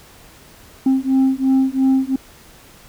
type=beating tone pair; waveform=sine; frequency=263.7 / 266.6 Hz; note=C4 / C4; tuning=+14 / +33 cents; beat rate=2.9 Hz; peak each=-14 dBFS; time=0.86-2.16 s; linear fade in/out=5 ms; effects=tanh soft clip ceiling -10 dBFS + pink hiss -45 dBFS RMS until 2.88 s